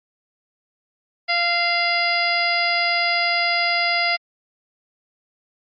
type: harmonic tone with a mistuned harmonic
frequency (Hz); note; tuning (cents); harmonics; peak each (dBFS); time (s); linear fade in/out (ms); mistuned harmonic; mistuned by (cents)
693; F5; -14; 1 / 2 / 3 / 4 / 5 / 6 / 7; -24 / -28 / -21 / -29 / -33 / -32 / -24; 1.28-4.17; 20; 5; -33
effects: Opus 48 kbps